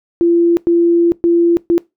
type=tone bursts at uneven times; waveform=sine; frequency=341.2 Hz; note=F4; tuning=40 cents flat; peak=-8 dBFS; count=4; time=0.21-0.57 / 0.67-1.12 / 1.24-1.57 / 1.7-1.78 s; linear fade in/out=0 ms; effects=noise-tail reverb RT60 0.2 s tail -22 dB re dry